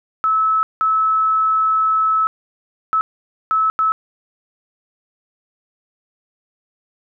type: tone bursts at uneven times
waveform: sine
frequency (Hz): 1300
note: E6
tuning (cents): -24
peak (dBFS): -13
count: 5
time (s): 0.24-0.63 / 0.81-2.27 / 2.93-3.01 / 3.51-3.7 / 3.79-3.92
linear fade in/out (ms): 0
effects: none